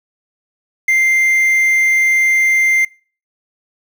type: tone with quantisation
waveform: triangle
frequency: 2093 Hz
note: C7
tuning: in tune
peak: -8 dBFS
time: 0.88-2.85 s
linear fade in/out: 5 ms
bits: 6
effects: noise-tail reverb RT60 0.4 s tail -25 dB re dry